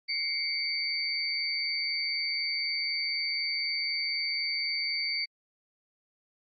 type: tone cluster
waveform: sine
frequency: 2123 / 2267 / 4584 Hz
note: C7 / C#7 / D8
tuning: +25 / +38 / -43 cents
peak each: -35 / -36 / -30 dBFS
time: 0.08-5.26 s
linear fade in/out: 20 ms
effects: AAC 64 kbps